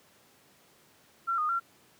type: tone with pitch steps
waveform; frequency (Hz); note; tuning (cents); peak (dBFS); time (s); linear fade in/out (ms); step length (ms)
sine; 1361 / 1231 / 1368; F6 / D#6 / F6; -45 / -19 / -36; -26; 1.27-1.6; 20; 110
effects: pink hiss -61 dBFS RMS until 1.99 s + high-pass 150 Hz 12 dB/octave